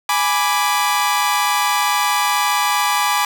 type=chord; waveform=sawtooth; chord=G# diminished; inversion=none; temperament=equal; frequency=830.6 / 987.8 / 1174.7 Hz; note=G#5 / B5 / D6; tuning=0 / 0 / 0 cents; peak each=-16 dBFS; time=0.09-3.25 s; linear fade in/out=2 ms; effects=none